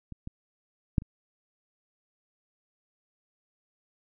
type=clicks; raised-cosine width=5 ms; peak=-28 / -25 / -10 / -30 dBFS; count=4; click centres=0.123 / 0.274 / 0.982 / 1.021 s; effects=none